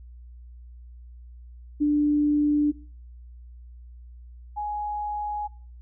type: tone pair in turn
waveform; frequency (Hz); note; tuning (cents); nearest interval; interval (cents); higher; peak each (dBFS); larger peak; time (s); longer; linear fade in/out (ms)
sine; 295.1 / 834.7; D4 / G#5; +8 / +9; octave + tritone; 1801; second; -18 / -27; first; 1.8-2.72 / 4.56-5.48; neither; 20
effects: noise-tail reverb RT60 0.4 s tail -20 dB re dry + added 60 Hz sine -42 dBFS peak until 5.81 s